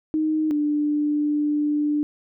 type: tone pair in turn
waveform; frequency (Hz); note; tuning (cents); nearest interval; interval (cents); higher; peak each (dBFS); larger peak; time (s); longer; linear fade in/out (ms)
sine; 311.1 / 296.4; D#4 / D4; 0 / +16; minor second; 84; first; -19; neither; 0.14-0.51 / 0.51-2.03; second; 0
effects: none